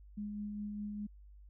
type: tone with tremolo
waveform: sine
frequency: 207.7 Hz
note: G#3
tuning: in tune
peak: -37 dBFS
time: 0.17-1.07 s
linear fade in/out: 10 ms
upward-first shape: sine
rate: 4.9 Hz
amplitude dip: 25%
effects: added 50 Hz sine -53 dBFS peak until 1.49 s